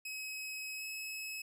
sawtooth tone with pitch glide, 2554 to 2576 Hz, D#7 to E7, +45 to -41 cents, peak -37 dBFS, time 0.05-1.42 s, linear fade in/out 5 ms, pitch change +14 cents, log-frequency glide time 0.77-0.83 s, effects none

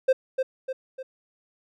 triangle tone with echo, 523.3 Hz, C5, in tune, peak -13 dBFS, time 0.08-0.13 s, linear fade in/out 10 ms, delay 300 ms, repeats 3, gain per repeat -6 dB, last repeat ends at 1.03 s, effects none

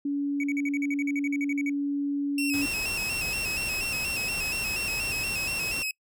sine tone, 284 Hz, C#4, 42 cents sharp, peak -25 dBFS, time 0.05-2.66 s, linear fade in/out 5 ms
triangle tone bursts, 2255 Hz, C#7, 29 cents sharp, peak -29 dBFS, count 16, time 0.4-1.696 s, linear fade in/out 2 ms, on 36 ms, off 48 ms
sawtooth tone with vibrato, 2637 Hz, E7, in tune, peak -25 dBFS, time 2.38-5.91 s, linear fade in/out 2 ms, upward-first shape square, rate 4.2 Hz, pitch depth 53 cents each way
pink noise, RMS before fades -38 dBFS, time 2.53-5.83 s, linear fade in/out 10 ms
effects noise-tail reverb RT60 0.1 s tail -26 dB re dry

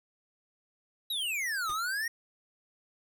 square exponential two-way sweep, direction down then up, 3948 to 1206 to 1899 Hz, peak -31 dBFS, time 1.1-2.08 s, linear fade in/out 5 ms, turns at 1.71 s
pink noise with exponential decay, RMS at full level -41 dBFS, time 1.69-1.79 s, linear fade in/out 5 ms, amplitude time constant 21 ms
effects none

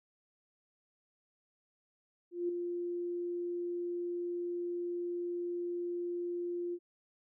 sine tone with ADSR envelope, 349.5 Hz, F4, 1 cent sharp, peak -29 dBFS, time 2.31-6.79 s, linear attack 180 ms, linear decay 4 ms, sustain -5 dB, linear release 55 ms, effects none

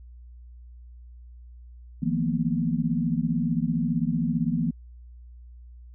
sine tone cluster, 158.4 / 173.8 / 227.4 / 245.3 Hz, D#3 / F3 / A#3 / B3, +31 / -8 / -43 / -12 cents, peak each -28 dBFS, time 2.02-4.71 s, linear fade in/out 10 ms, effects added 60 Hz sine -43 dBFS peak until 5.94 s

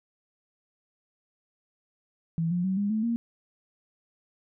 sine tone with pitch steps, 164.81 / 176.64 / 189.32 / 202.9 / 217.5 / 233.1 Hz, E3 / F3 / F#3 / G#3 / A3 / A#3, 0 / +20 / +40 / -40 / -20 / 0 cents, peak -24 dBFS, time 2.38-3.16 s, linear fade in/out 0 ms, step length 130 ms, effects none

